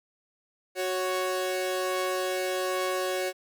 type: tone pair together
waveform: sawtooth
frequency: 370 / 554.4 Hz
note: F#4 / C#5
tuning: 0 / 0 cents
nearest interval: perfect fifth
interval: 700 cents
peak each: -26 dBFS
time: 0.75-3.33 s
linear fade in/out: 50 ms
effects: none